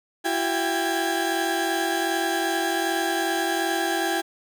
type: tone cluster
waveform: 30% pulse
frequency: 335.7 / 378.3 / 798 / 1669 Hz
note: E4 / F#4 / G5 / G#6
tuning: +32 / +38 / +31 / +8 cents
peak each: -24 / -28 / -24 / -29 dBFS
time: 0.24-4.22 s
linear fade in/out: 20 ms
effects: none